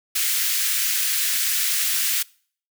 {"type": "high-pass noise", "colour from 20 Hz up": "white", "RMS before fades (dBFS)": -22, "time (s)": [0.15, 2.23], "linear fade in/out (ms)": 10, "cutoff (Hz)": 1600, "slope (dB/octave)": 24, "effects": ["noise-tail reverb RT60 0.5 s tail -24 dB re dry"]}